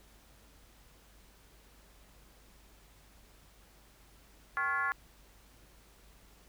sine tone with frequency modulation, 1400 Hz, F6, 4 cents sharp, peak -29 dBFS, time 4.57-4.92 s, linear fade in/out 0 ms, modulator 308 Hz, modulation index 1.4, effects added 50 Hz sine -61 dBFS peak until 6.48 s + pink hiss -62 dBFS RMS until 6.48 s

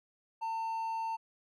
triangle tone, 900 Hz, A5, 39 cents sharp, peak -31 dBFS, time 0.41-1.17 s, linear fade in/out 20 ms, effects none

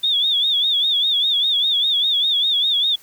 sine tone with vibrato, 3520 Hz, A7, in tune, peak -15 dBFS, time 0.03-2.96 s, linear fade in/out 10 ms, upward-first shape sine, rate 5 Hz, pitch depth 110 cents each way, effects white hiss -49 dBFS RMS until 3.02 s

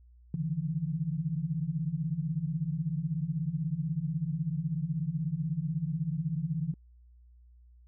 sine tone cluster, 139 / 150.8 / 167 Hz, C#3 / D3 / E3, +5 / +46 / +23 cents, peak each -39 / -33 / -32 dBFS, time 0.34-6.74 s, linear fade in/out 2 ms, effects added 60 Hz sine -54 dBFS peak until 7.87 s

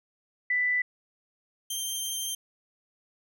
sine / 15% pulse tone pair in turn, 1986 / 3153 Hz, B6 / G7, +9 / +9 cents, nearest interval minor sixth, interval 800 cents, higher second, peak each -23 dBFS, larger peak neither, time 0.5-0.82 / 1.7-2.35 s, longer second, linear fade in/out 5 ms, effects none

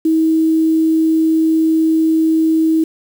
sine tone with quantisation, 320.3 Hz, E4, 50 cents flat, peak -10 dBFS, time 0.05-2.84 s, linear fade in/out 5 ms, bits 6, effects none

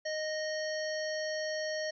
harmonic tone with a mistuned harmonic, 620 Hz, D#5, 6 cents flat, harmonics 1 / 3 / 5 / 7 / 9 / 10, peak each -34 / -39 / -50 / -45 / -43 / -54 dBFS, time 0.05-1.91 s, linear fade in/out 10 ms, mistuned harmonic 7, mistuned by +18 cents, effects none

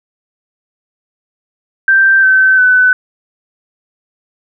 sine tone with pitch steps, 1568 / 1535.7 / 1504.1 Hz, G6 / G6 / F#6, 0 / -36 / +28 cents, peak -5 dBFS, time 1.88-2.93 s, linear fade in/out 2 ms, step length 350 ms, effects none

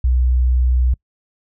sine tone, 62.5 Hz, B1, 21 cents sharp, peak -11 dBFS, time 0.04-0.94 s, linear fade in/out 5 ms, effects noise-tail reverb RT60 0.1 s tail -26 dB re dry + tanh soft clip ceiling -7 dBFS

